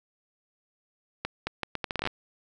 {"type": "accelerating click train", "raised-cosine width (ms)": 0.3, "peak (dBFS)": -13, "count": 13, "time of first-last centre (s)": [1.25, 2.073], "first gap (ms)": 220, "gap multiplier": 0.74, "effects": []}